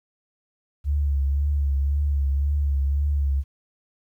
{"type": "tone with vibrato", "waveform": "sine", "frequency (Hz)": 70.7, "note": "C#2", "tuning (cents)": 35, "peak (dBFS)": -19, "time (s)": [0.84, 3.44], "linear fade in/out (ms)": 50, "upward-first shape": "triangle", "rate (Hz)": 1.9, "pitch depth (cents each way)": 57, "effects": ["10-bit"]}